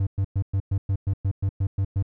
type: tone bursts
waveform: triangle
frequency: 97.3 Hz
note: G2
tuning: 12 cents flat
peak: -18 dBFS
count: 12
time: 0-2.026 s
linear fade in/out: 5 ms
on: 68 ms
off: 110 ms
effects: none